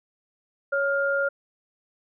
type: tone pair together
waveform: sine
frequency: 556.4 / 1407 Hz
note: C#5 / F6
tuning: +6 / +12 cents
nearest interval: octave + major third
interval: 1606 cents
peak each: -24 dBFS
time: 0.72-1.29 s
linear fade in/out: 10 ms
effects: none